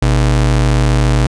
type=ring-modulated tone; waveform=square; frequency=90.7 Hz; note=F#2; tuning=34 cents flat; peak=-7 dBFS; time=0.02-1.27 s; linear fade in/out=5 ms; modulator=37 Hz; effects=resampled to 22050 Hz